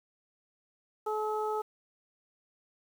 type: harmonic tone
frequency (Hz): 428.7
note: A4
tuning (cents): -45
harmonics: 1 / 2 / 3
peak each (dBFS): -32 / -34 / -37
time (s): 1.06-1.62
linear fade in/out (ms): 10
effects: 9-bit

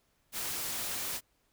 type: noise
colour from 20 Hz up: white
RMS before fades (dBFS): -36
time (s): 0.32-1.21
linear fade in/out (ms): 50
effects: pink hiss -73 dBFS RMS until 1.52 s

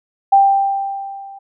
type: tone with level ramp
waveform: sine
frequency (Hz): 788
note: G5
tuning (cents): +9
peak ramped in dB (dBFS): -5 to -33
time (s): 0.32-1.39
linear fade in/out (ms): 10
effects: none

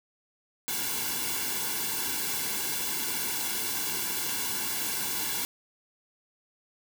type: noise with comb filter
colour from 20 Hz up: white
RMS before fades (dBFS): -31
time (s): 0.68-5.45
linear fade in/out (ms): 0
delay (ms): 1.6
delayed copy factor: -0.9
effects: none

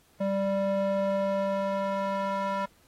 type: tone with band-pass filter sweep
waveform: square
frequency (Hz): 196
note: G3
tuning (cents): 0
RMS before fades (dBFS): -28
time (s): 0.2-2.66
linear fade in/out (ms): 10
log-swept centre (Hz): 470 to 1000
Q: 2
effects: pink hiss -63 dBFS RMS until 2.87 s + AAC 48 kbps

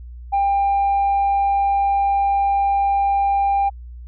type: tone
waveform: sine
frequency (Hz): 796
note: G5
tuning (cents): +26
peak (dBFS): -13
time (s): 0.32-3.7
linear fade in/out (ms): 20
effects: tanh soft clip ceiling -13 dBFS + added 60 Hz sine -33 dBFS peak until 4.07 s

